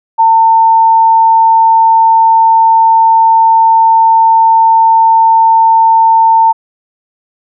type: tone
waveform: sine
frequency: 900 Hz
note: A5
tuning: 39 cents sharp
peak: -3 dBFS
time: 0.18-6.53 s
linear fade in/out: 20 ms
effects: none